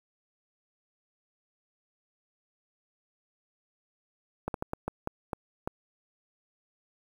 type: slowing click train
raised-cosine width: 1 ms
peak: -17 dBFS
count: 8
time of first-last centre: 4.48-5.675 s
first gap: 62 ms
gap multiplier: 1.33
effects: 8-bit

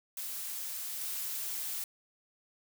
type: noise with level steps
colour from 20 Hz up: blue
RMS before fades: -39 / -37 dBFS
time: 0.17-1.84 s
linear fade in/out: 2 ms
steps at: 1.01 s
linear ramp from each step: 5 ms
effects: none

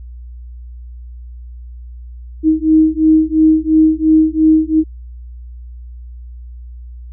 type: beating tone pair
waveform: sine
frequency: 313.3 / 316.2 Hz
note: D#4 / D#4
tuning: +12 / +28 cents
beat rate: 2.9 Hz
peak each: -11 dBFS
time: 2.43-4.84 s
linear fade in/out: 50 ms
effects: added 60 Hz sine -29 dBFS peak until 7.12 s

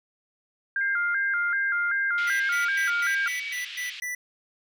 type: tone with vibrato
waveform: sine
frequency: 1500 Hz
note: F#6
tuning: 23 cents sharp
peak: -23 dBFS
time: 0.76-3.28 s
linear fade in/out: 2 ms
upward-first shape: square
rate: 2.6 Hz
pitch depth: 110 cents each way
type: tone with pitch glide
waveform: sine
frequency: 2093 to 2269 Hz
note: C7 to C#7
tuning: 0 to +40 cents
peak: -32 dBFS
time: 0.81-3.53 s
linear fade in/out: 2 ms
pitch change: +140 cents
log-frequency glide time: 2.42-2.57 s
type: band-pass noise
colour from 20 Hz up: white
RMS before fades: -39 dBFS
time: 2.18-4 s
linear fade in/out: 0 ms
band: 2100 to 3500 Hz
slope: 24 dB/octave
type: tone bursts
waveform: square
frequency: 1975.5 Hz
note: B6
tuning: in tune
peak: -30 dBFS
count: 8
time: 2.27-4.15 s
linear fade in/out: 5 ms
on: 130 ms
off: 120 ms
effects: none

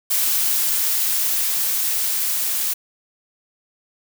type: noise with level ramp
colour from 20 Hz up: blue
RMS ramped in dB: -19 to -22 dBFS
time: 0.1-2.74 s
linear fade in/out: 10 ms
effects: none

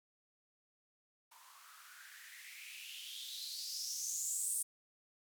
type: noise with band-pass filter sweep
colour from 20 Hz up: violet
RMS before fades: -44 dBFS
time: 1.31-4.63 s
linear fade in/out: 10 ms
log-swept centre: 930 to 9200 Hz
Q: 6
effects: none

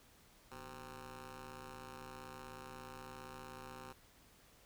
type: ring-modulated tone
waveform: 10% pulse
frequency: 135.9 Hz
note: C#3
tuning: 34 cents flat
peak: -38 dBFS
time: 0.51-3.93 s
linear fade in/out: 10 ms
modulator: 651 Hz
effects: pink hiss -65 dBFS RMS until 4.65 s

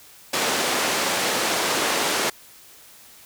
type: band-pass noise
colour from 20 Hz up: pink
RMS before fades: -23 dBFS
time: 0.33-2.3 s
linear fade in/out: 5 ms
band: 360 to 9400 Hz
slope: 12 dB/octave
effects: white hiss -48 dBFS RMS until 3.25 s

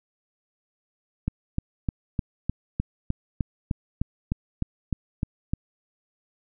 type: click train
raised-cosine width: 5 ms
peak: -12 dBFS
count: 15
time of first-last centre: 1.28-5.535 s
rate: 3.29 Hz
effects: none

